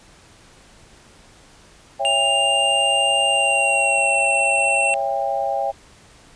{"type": "chord", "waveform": "sine", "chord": "C# diminished", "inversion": "none", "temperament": "just", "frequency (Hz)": [554.4, 665.2, 798.3], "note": ["C#5", "E5", "G5"], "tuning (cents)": [0, 16, 31], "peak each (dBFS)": [-25, -25, -22], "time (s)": [1.99, 5.72], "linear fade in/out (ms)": 20}
{"type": "tone with pitch glide", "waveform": "square", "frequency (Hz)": [2800, 2708], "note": ["F7", "E7"], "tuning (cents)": [4, 46], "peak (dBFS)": -18, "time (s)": [2.05, 4.94], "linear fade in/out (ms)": 0, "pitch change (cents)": -58, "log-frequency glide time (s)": [3.28, 4.17]}
{"effects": ["pink hiss -49 dBFS RMS until 6.35 s", "resampled to 22050 Hz"]}